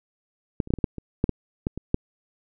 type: clicks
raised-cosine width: 3 ms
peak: -10 / -26 / -12 / -6 / -22 / -8 / -21 / -6 / -9 / -11 / -19 / -6 dBFS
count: 12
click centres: 0.602 / 0.674 / 0.705 / 0.738 / 0.787 / 0.842 / 0.983 / 1.241 / 1.293 / 1.669 / 1.776 / 1.944 s
effects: none